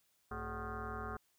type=tone with frequency modulation; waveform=sine; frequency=587.3 Hz; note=D5; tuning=in tune; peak=-39 dBFS; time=0.31-1.17 s; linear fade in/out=5 ms; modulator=162 Hz; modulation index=5.3; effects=white hiss -75 dBFS RMS until 1.38 s